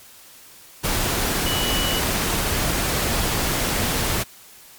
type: tone in noise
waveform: sine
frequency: 2947 Hz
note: F#7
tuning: 8 cents flat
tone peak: -25 dBFS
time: 1.45-2 s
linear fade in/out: 20 ms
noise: pink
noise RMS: -22 dBFS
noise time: 0.83-4.24 s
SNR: -6 dB
effects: white hiss -46 dBFS RMS until 4.78 s + MP3 96 kbps